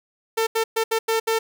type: tone bursts at uneven times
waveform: sawtooth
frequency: 448.8 Hz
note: A4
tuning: 34 cents sharp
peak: -15 dBFS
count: 6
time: 0.37-0.47 / 0.55-0.64 / 0.76-0.84 / 0.91-0.99 / 1.08-1.2 / 1.27-1.39 s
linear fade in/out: 10 ms
effects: none